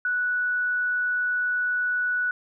sine tone, 1476 Hz, F#6, 5 cents flat, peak -22 dBFS, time 0.05-2.31 s, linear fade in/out 2 ms, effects none

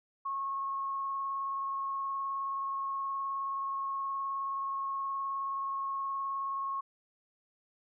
sine tone with vibrato, 1092 Hz, C#6, 26 cents flat, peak -32 dBFS, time 0.25-6.81 s, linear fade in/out 10 ms, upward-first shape sine, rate 19 Hz, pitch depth 12 cents each way, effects none

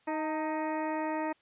harmonic tone with a mistuned harmonic, 312.9 Hz, D#4, 10 cents sharp, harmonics 1 / 2 / 3 / 4 / 5 / 6 / 7 / 8, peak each -34 / -36 / -35 / -45 / -50 / -43 / -50 / -50 dBFS, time 0.07-1.33 s, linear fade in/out 10 ms, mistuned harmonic 3, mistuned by -37 cents, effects white hiss -67 dBFS RMS until 1.41 s + resampled to 8000 Hz

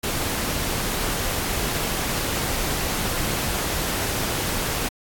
pink noise, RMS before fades -25 dBFS, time 0.03-4.89 s, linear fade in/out 10 ms, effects AAC 64 kbps

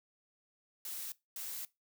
blue noise bursts at uneven times, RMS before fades -42 dBFS, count 2, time 0.85-1.12 / 1.36-1.65 s, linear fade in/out 2 ms, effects noise-tail reverb RT60 0.2 s tail -20 dB re dry

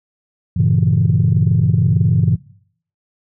sine chord, G diminished seventh, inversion none, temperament equal, 98 / 116.54 / 138.59 / 164.81 Hz, G2 / Bb2 / Db3 / Fb3, 0 / 0 / 0 / 0 cents, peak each -16 dBFS, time 0.56-2.36 s, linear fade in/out 10 ms, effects noise-tail reverb RT60 0.6 s tail -19 dB re dry + tanh soft clip ceiling -4 dBFS

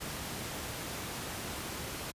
pink noise, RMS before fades -39 dBFS, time 0-2.12 s, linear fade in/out 20 ms, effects high-pass 60 Hz 12 dB/octave + resampled to 32000 Hz

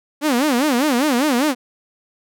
sawtooth tone with vibrato, 270.2 Hz, C#4, 44 cents flat, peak -11 dBFS, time 0.21-1.55 s, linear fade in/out 50 ms, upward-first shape sine, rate 5 Hz, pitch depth 240 cents each way, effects none

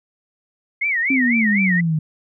sine tone with vibrato, 2070 Hz, C7, 19 cents flat, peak -17 dBFS, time 0.81-1.81 s, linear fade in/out 10 ms, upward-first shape sine, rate 4 Hz, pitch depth 220 cents each way
sine exponential sweep, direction down, 272.6 to 152.5 Hz, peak -16 dBFS, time 1.1-1.99 s, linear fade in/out 5 ms
effects none

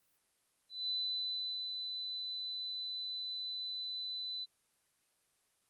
sine tone with ADSR envelope, 4003 Hz, B7, 23 cents sharp, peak -33 dBFS, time 0.69-4.46 s, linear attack 200 ms, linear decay 790 ms, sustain -5 dB, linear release 29 ms, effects white hiss -75 dBFS RMS until 5.69 s + Opus 32 kbps

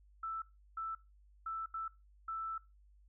sine tone bursts at uneven times, 1323 Hz, E6, 6 cents sharp, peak -37 dBFS, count 5, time 0.23-0.42 / 0.77-0.95 / 1.46-1.66 / 1.74-1.88 / 2.28-2.58 s, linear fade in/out 5 ms, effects noise-tail reverb RT60 0.2 s tail -17 dB re dry + added 50 Hz sine -61 dBFS peak until 3.08 s

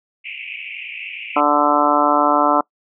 pink band-pass noise, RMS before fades -31 dBFS, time 0.24-1.41 s, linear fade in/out 20 ms, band 2200 to 2800 Hz, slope 96 dB/octave
harmonic tone, 146.83 Hz, D3, in tune, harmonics 2 / 3 / 4 / 5 / 6 / 7 / 8 / 9, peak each -20 / -28 / -20 / -20 / -21 / -19 / -23 / -19 dBFS, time 1.36-2.61 s, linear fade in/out 5 ms
effects noise-tail reverb RT60 0.1 s tail -24 dB re dry

